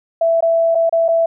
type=tone with dropouts; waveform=sine; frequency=663 Hz; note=E5; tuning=10 cents sharp; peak=-11 dBFS; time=0.21-1.26 s; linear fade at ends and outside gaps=5 ms; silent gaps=0.407-0.424 / 0.748-0.752 / 0.895-0.925 / 1.082-1.086 s; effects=none